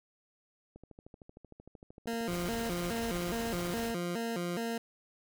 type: click train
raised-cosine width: 2 ms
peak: -37 dBFS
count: 22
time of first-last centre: 0.76-2.363 s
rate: 13.1 Hz
type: tone with vibrato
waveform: 20% pulse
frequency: 200.8 Hz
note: G3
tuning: 42 cents sharp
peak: -28 dBFS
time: 2.07-4.78 s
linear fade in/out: 5 ms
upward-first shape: square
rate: 2.4 Hz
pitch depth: 240 cents each way
type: noise with tremolo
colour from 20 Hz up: pink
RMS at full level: -41 dBFS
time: 2.27-3.93 s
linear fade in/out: 50 ms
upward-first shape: square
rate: 16 Hz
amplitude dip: 25%
effects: none